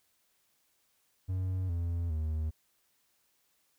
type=tone with pitch steps; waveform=triangle; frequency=93 / 85.28 / 78.2 Hz; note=F#2 / F2 / D#2; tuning=+9 / -41 / +9 cents; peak=-28 dBFS; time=1.28-2.51 s; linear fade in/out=20 ms; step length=410 ms; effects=white hiss -73 dBFS RMS until 3.78 s